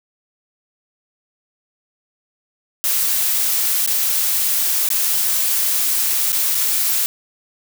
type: noise with dropouts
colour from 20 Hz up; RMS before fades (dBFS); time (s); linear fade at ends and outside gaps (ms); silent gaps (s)
blue; -18; 2.84-7.06; 0; 3.862-3.875 / 4.888-4.903 / 6.32-6.328 / 6.547-6.552
effects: none